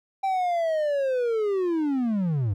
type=linear sweep; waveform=triangle; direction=down; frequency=784 to 91.7 Hz; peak=-20 dBFS; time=0.23-2.54 s; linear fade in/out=10 ms; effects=none